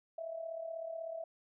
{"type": "tone with amplitude modulation", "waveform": "sine", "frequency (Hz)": 657, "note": "E5", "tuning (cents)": -6, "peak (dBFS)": -36, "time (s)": [0.18, 1.24], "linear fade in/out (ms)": 5, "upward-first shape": "sine", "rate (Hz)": 36.2, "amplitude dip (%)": 65, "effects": []}